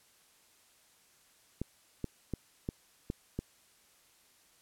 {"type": "clicks", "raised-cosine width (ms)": 3, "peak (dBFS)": -21, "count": 6, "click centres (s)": [1.616, 2.043, 2.337, 2.689, 3.101, 3.39], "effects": ["white hiss -65 dBFS RMS until 4.61 s", "low-pass 12000 Hz 12 dB/octave"]}